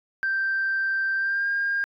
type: tone with pitch glide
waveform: sine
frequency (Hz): 1568 to 1611.2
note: G6 to G6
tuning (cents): 0 to +47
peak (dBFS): -21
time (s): 0.23-1.84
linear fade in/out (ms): 0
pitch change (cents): +47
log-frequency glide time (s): 1.16-1.48
effects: tanh soft clip ceiling -18 dBFS